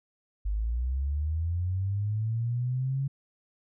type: linear sweep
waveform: sine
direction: up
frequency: 49 to 138.59 Hz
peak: -26 dBFS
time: 0.45-3.08 s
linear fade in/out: 10 ms
effects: none